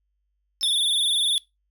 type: tone with exponential decay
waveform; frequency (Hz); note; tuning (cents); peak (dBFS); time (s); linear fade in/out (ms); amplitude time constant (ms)
triangle; 5274; E8; 0; -25; 0.61-0.79; 0; 39
type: tone with vibrato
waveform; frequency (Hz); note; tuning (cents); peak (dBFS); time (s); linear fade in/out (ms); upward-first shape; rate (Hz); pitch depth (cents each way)
square; 3530; A7; +5; -20; 0.63-1.38; 0; sine; 20; 76
effects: noise-tail reverb RT60 0.2 s tail -22 dB re dry + added 50 Hz sine -70 dBFS peak until 1.7 s